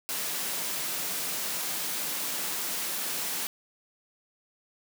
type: high-pass noise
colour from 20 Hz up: white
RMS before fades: -32 dBFS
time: 0.09-3.47 s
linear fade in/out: 0 ms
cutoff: 140 Hz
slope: 96 dB/octave
effects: none